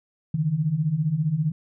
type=beating tone pair; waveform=sine; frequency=143.7 / 158.7 Hz; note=D3 / D#3; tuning=-37 / +35 cents; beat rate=15 Hz; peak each=-26 / -22 dBFS; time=0.34-1.52 s; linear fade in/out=5 ms; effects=none